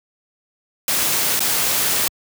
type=noise with dropouts; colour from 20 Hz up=white; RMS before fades=-19 dBFS; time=0.88-2.08 s; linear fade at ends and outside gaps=2 ms; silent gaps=1.394-1.404 s; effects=high-pass 80 Hz 12 dB/octave